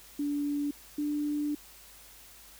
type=tone pair in turn; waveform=sine; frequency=289.2 / 295.1 Hz; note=D4 / D4; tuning=-27 / +8 cents; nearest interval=unison; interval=35 cents; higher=second; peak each=-28 dBFS; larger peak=neither; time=0.19-0.71 / 0.98-1.55 s; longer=second; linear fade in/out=5 ms; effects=added 50 Hz sine -61 dBFS peak until 2.59 s + white hiss -53 dBFS RMS until 2.59 s